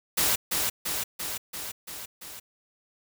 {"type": "noise with echo", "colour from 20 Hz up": "white", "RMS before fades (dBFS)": -24, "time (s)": [0.17, 0.36], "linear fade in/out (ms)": 10, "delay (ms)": 340, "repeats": 6, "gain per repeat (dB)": -3, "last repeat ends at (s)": 2.4, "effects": []}